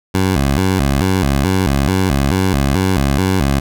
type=tone with vibrato; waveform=15% pulse; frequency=80.8 Hz; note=E2; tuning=34 cents flat; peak=-6 dBFS; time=0.14-3.6 s; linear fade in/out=10 ms; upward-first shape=square; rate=2.3 Hz; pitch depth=270 cents each way; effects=none